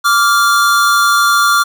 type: tone pair together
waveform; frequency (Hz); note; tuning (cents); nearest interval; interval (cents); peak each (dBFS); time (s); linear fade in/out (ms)
square; 1164.5 / 1396.9; D6 / F6; -15 / 0; minor third; 315; -12; 0.04-1.64; 20
effects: none